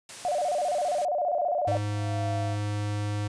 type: high-pass noise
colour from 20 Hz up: white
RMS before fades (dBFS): -41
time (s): 0.09-1.05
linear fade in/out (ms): 2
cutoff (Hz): 100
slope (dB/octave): 24
type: tone with vibrato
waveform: sine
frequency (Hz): 653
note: E5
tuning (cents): -17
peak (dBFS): -24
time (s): 0.25-1.77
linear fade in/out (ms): 0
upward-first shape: square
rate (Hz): 15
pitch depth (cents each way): 170
type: tone with tremolo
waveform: sine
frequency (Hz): 685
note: F5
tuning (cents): -34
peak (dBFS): -30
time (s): 1.18-2.58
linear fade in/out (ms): 50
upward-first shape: sine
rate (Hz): 1.1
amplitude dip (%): 95
type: tone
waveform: square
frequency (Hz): 103.83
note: G#2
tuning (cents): 0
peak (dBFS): -28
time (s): 1.67-3.28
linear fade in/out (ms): 10
effects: resampled to 22050 Hz